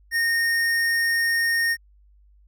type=tone with hard clipping; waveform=triangle; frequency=1844 Hz; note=A#6; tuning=19 cents flat; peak=-21 dBFS; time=0.11-1.77 s; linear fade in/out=50 ms; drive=17 dB; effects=added 50 Hz sine -52 dBFS peak until 2.47 s